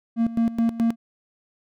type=tone with tremolo; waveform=triangle; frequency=230 Hz; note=A#3; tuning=23 cents flat; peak=-15 dBFS; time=0.16-0.96 s; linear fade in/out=50 ms; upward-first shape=square; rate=4.7 Hz; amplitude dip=80%; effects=none